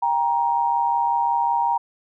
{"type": "tone pair together", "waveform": "sine", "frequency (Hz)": [793.6, 939], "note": ["G5", "A#5"], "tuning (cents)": [21, 12], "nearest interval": "minor third", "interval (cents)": 291, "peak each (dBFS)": [-23, -19], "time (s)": [0.02, 1.78], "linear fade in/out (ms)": 10, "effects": []}